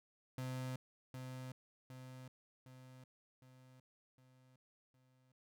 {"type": "tone with echo", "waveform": "35% pulse", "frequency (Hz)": 128.7, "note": "C3", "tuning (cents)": -28, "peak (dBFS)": -39, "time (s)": [0.38, 0.76], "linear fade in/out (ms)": 2, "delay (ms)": 760, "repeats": 6, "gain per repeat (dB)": -5, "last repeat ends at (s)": 5.32, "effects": []}